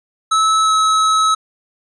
square tone with pitch glide, 1300 to 1289.5 Hz, E6 to E6, -24 to -39 cents, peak -12 dBFS, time 0.31-1.35 s, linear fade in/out 10 ms, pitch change -15 cents, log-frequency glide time 0.63-0.72 s, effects resampled to 22050 Hz

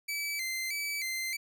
sawtooth tone with vibrato, 2186 Hz, C#7, 25 cents flat, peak -29 dBFS, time 0.08-1.37 s, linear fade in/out 10 ms, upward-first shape square, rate 1.6 Hz, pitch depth 88 cents each way, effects none

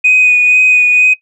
sine tone with vibrato, 2489 Hz, D#7, in tune, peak -4 dBFS, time 0.04-1.14 s, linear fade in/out 10 ms, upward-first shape sine, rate 2.1 Hz, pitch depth 16 cents each way, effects noise-tail reverb RT60 0.1 s tail -18 dB re dry + tanh soft clip ceiling -1 dBFS

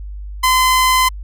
sawtooth tone, 1026 Hz, C6, 34 cents flat, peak -7 dBFS, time 0.43-1.09 s, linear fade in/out 10 ms, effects added 50 Hz sine -26 dBFS peak until 1.23 s

